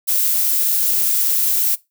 violet noise, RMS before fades -17 dBFS, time 0.07-1.76 s, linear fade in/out 20 ms, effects noise-tail reverb RT60 0.2 s tail -20 dB re dry

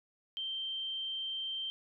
sine tone, 3136 Hz, G7, in tune, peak -35 dBFS, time 0.37-1.7 s, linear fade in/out 0 ms, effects none

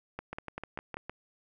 two click trains, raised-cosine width 0.5 ms, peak -23 / -22 dBFS, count 6 / 5, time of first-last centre 0.33-1.096 / 0.19-0.97 s, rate 6.53 / 5.13 Hz, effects none

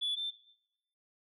sine tone pair in turn, 3442 / 3555 Hz, A7 / A7, -39 / +17 cents, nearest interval minor second, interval 56 cents, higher second, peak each -29 / -33 dBFS, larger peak first, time 0.01-0.16 / 0.16-0.31 s, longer neither, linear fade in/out 20 ms, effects noise-tail reverb RT60 0.8 s tail -17 dB re dry + tanh soft clip ceiling -28 dBFS

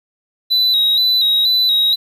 triangle tone with vibrato, 3900 Hz, B7, 23 cents flat, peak -10 dBFS, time 0.5-1.96 s, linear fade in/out 20 ms, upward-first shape square, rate 2.1 Hz, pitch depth 41 cents each way, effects 8-bit

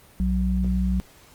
sine tone pair together, 61.84 / 185.3 Hz, B1 / F#3, +3 / +3 cents, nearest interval octave + perfect fifth, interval 1900 cents, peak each -22 / -23 dBFS, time 0.2-1 s, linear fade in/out 0 ms, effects pink hiss -52 dBFS RMS until 1.34 s + Opus 32 kbps

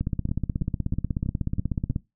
two click trains, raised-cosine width 5 ms, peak -17 / -13 dBFS, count 6 / 33, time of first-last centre 0.29-1.908 / 0.01-1.961 s, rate 3.09 / 16.4 Hz, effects noise-tail reverb RT60 0.2 s tail -20 dB re dry

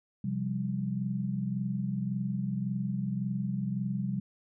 sine chord, C suspended fourth, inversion none, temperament just, 130.81 / 174.42 / 196.22 Hz, C3 / F3 / G3, 0 / -2 / +2 cents, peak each -34 / -36 / -32 dBFS, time 0.24-4.2 s, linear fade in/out 5 ms, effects none

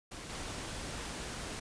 pink noise with level steps, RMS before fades -45 / -41 dBFS, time 0.11-1.6 s, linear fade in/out 10 ms, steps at 0.29 s, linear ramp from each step 10 ms, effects resampled to 22050 Hz

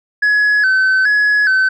sine tone with vibrato, 1605 Hz, G6, 40 cents sharp, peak -7 dBFS, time 0.22-1.69 s, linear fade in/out 10 ms, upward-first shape square, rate 1.2 Hz, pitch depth 85 cents each way, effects tanh soft clip ceiling -9 dBFS

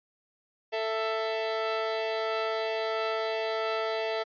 sawtooth tone pair together, 442.5 / 663 Hz, A4 / E5, +10 / +10 cents, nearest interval perfect fifth, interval 700 cents, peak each -27 dBFS, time 0.72-4.24 s, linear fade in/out 20 ms, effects resampled to 11025 Hz

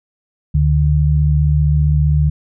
sine tone pair together, 73.7 / 148.94 Hz, D2 / D3, +7 / +25 cents, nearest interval octave, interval 1218 cents, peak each -13 dBFS, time 0.54-2.3 s, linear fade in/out 10 ms, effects none

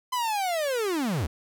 45% pulse linear sweep, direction down, 1026 to 62 Hz, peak -25 dBFS, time 0.12-1.27 s, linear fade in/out 10 ms, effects none

